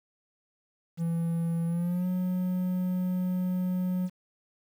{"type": "tone with pitch glide", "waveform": "triangle", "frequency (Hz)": [167.3, 182.44], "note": ["E3", "F#3"], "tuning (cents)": [26, -24], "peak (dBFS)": -24, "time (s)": [0.97, 4.1], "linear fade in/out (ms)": 50, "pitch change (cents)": 150, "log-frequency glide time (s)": [1.66, 2.07], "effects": ["9-bit"]}